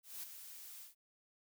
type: noise with ADSR envelope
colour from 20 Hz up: blue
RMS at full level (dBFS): -44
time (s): 0.03-0.95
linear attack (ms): 200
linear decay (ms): 14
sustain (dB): -8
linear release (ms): 130
effects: none